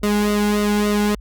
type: tone with flanger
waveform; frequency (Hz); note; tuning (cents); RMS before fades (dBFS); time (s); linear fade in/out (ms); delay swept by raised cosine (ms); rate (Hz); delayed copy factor
sawtooth; 207.7; G#3; 0; -18; 0.03-1.15; 5; 1.2 to 1.71; 3.5; -0.75
effects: added 50 Hz sine -34 dBFS peak until 1.2 s + Opus 48 kbps